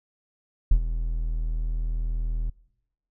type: tone with ADSR envelope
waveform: triangle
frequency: 40.25 Hz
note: E1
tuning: 41 cents flat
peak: -8 dBFS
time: 0.71-2.5 s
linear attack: 6 ms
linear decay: 70 ms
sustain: -14 dB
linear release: 6 ms
effects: noise-tail reverb RT60 1.0 s tail -25 dB re dry + tanh soft clip ceiling -8 dBFS